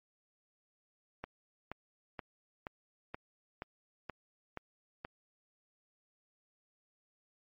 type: click train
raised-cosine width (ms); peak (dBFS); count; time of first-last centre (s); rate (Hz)
0.5; -25; 9; 1.24-5.05; 2.1
effects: MP3 32 kbps